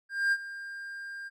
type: tone with ADSR envelope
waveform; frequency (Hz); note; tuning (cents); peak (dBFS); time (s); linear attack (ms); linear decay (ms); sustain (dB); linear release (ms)
triangle; 1600; G6; +35; -20; 0.09-1.3; 230; 50; -16; 29
effects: none